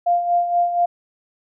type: tone with tremolo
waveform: sine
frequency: 698.5 Hz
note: F5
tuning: in tune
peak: -13 dBFS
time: 0.06-0.86 s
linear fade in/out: 10 ms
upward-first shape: sine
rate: 4.2 Hz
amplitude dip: 60%
effects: none